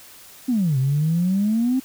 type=exponential two-way sweep; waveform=sine; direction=down then up; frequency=266.4 to 128.8 to 266.4 Hz; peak=-16 dBFS; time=0.48-1.8 s; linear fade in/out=10 ms; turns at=0.78 s; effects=tanh soft clip ceiling -12 dBFS + white hiss -45 dBFS RMS until 1.84 s